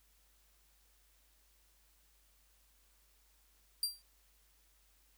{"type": "tone with exponential decay", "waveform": "sawtooth", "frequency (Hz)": 4726, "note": "D8", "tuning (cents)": 10, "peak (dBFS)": -26, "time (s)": [3.83, 4.02], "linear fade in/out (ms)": 2, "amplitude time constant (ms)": 41, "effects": ["added 50 Hz sine -70 dBFS peak until 5.17 s", "white hiss -71 dBFS RMS until 5.17 s"]}